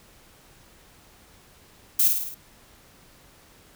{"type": "noise with echo", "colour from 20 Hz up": "violet", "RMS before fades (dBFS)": -19, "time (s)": [1.99, 2.08], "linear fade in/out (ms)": 5, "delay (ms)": 53, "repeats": 5, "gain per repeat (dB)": -4, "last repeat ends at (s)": 2.345, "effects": ["pink hiss -54 dBFS RMS until 3.75 s"]}